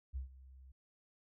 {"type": "tone with ADSR envelope", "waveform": "sine", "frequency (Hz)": 65.5, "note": "C2", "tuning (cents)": 2, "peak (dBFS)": -36, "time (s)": [0.13, 0.72], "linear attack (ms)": 31, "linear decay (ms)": 120, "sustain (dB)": -18, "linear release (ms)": 8, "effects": []}